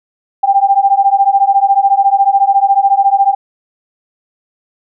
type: beating tone pair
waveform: sine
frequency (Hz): 784 / 798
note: G5 / G5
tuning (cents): 0 / +31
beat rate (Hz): 14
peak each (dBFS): -10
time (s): 0.43-3.35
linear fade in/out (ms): 10
effects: none